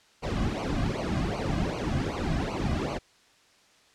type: noise with flanger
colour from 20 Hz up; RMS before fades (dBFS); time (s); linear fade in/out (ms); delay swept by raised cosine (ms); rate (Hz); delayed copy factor
brown; -29; 0.22-2.99; 20; 0.56 to 2.26; 2.6; -1
effects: white hiss -60 dBFS RMS until 3.94 s + low-pass 6000 Hz 12 dB/octave